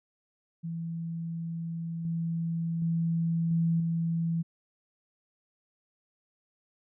sine tone with level steps, 166.1 Hz, E3, 13 cents sharp, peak -32 / -28 / -25 / -23 / -26 dBFS, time 0.63-4.43 s, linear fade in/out 20 ms, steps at 2.05 / 2.82 / 3.51 / 3.8 s, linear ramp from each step 2 ms, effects none

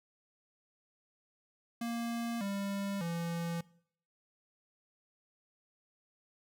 square tone with pitch steps, 233.6 / 198.72 / 169.04 Hz, A#3 / G3 / E3, +4 / +24 / +44 cents, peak -35 dBFS, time 1.81-3.61 s, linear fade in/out 5 ms, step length 600 ms, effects noise-tail reverb RT60 0.6 s tail -21 dB re dry

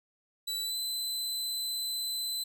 sawtooth tone with pitch glide, 3951 to 4032 Hz, B7 to B7, 0 to +35 cents, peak -29 dBFS, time 0.47-2.44 s, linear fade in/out 10 ms, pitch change +35 cents, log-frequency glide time 0.63-0.77 s, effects none

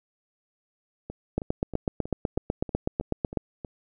two click trains, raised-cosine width 2 ms, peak -22 / -11 dBFS, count 9 / 17, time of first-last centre 1.1-3.648 / 1.38-3.373 s, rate 3.14 / 8.03 Hz, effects none

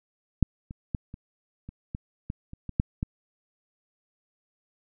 clicks, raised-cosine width 5 ms, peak -6 / -26 / -15 / -27 / -27 / -20 / -19 / -28 / -22 / -9 / -15 dBFS, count 11, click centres 0.427 / 0.709 / 0.948 / 1.141 / 1.69 / 1.949 / 2.301 / 2.534 / 2.693 / 2.799 / 3.029 s, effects none

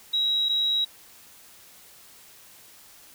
sine tone pair in turn, 3852 / 3852 Hz, B7 / B7, -44 / -44 cents, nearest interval unison, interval 0 cents, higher neither, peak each -21 dBFS, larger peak neither, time 0.13-0.49 / 0.49-0.85 s, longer neither, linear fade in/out 10 ms, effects white hiss -51 dBFS RMS until 3.14 s

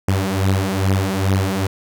sawtooth beating tone pair, 95 / 97.4 Hz, F#2 / G2, +46 / -11 cents, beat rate 2.4 Hz, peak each -15 dBFS, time 0.08-1.67 s, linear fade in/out 5 ms, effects none

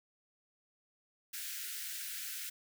white high-pass noise, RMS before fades -42 dBFS, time 1.33-2.5 s, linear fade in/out 10 ms, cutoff 1400 Hz, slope 96 dB/octave, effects none

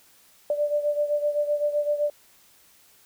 sine beating tone pair, 587.3 / 595.1 Hz, D5 / D5, 0 / +23 cents, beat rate 7.8 Hz, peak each -23 / -28 dBFS, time 0.5-2.1 s, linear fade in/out 2 ms, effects white hiss -57 dBFS RMS until 3.05 s

